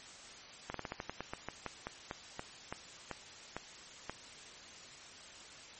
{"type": "slowing click train", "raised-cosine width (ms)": 0.5, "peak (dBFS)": -23, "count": 18, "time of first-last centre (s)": [0.7, 4.096], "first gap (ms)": 43, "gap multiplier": 1.17, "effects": ["white hiss -52 dBFS RMS until 5.79 s", "MP3 32 kbps"]}